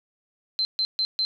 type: tone bursts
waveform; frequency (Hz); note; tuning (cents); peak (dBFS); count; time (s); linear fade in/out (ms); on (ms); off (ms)
sine; 4101; C8; -36; -21; 4; 0.59-1.25; 0; 60; 140
effects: none